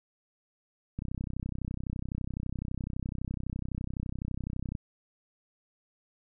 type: click train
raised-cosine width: 5 ms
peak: -22 dBFS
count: 121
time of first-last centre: 0.99-4.752 s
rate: 31.9 Hz
effects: none